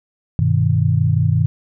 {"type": "chord", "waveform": "sine", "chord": "G augmented", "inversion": "none", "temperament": "equal", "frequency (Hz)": [98, 123.47, 155.56], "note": ["G2", "B2", "D#3"], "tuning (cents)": [0, 0, 0], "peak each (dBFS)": -17, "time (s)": [0.39, 1.46], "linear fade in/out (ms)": 0, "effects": []}